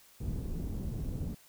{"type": "low-pass noise", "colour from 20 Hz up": "pink", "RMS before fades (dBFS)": -36, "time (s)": [0.2, 1.35], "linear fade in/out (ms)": 10, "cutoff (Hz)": 230, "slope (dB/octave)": 12, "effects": ["white hiss -60 dBFS RMS until 1.48 s"]}